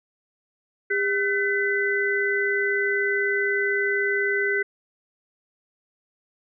sine tone cluster, 402.9 / 1519 / 2005 Hz, G4 / F#6 / B6, +48 / +45 / +26 cents, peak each -25 dBFS, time 0.9-4.63 s, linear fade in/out 10 ms, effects none

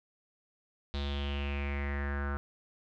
square tone with low-pass filter sweep, 70.8 Hz, C#2, 37 cents sharp, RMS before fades -34 dBFS, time 0.94-2.37 s, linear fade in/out 0 ms, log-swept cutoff 3900 to 1400 Hz, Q 5.9, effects none

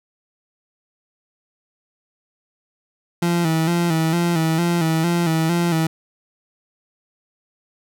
30% pulse tone with vibrato, 166.5 Hz, E3, 18 cents sharp, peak -14 dBFS, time 3.22-5.87 s, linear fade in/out 5 ms, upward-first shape square, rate 2.2 Hz, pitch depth 57 cents each way, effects none

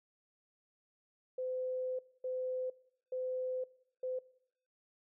sine tone bursts at uneven times, 511 Hz, C5, 41 cents flat, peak -35 dBFS, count 4, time 1.38-1.99 / 2.24-2.7 / 3.12-3.64 / 4.03-4.19 s, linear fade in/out 5 ms, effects noise-tail reverb RT60 0.7 s tail -20 dB re dry

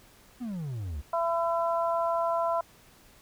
triangle exponential sweep, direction down, 258.3 to 65.8 Hz, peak -30 dBFS, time 0.4-1.02 s, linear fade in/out 20 ms
harmonic tone, 335.9 Hz, E4, 33 cents sharp, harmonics 2 / 3 / 4, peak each -27 / -29 / -35 dBFS, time 1.13-2.61 s, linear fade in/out 5 ms
effects pink hiss -57 dBFS RMS until 3.21 s

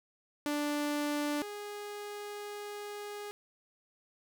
sawtooth tone pair in turn, 293.7 / 413 Hz, D4 / G#4, 0 / -10 cents, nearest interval tritone, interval 590 cents, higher second, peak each -27 / -36 dBFS, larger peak first, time 0.46-1.42 / 1.42-3.31 s, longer second, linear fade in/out 0 ms, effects none

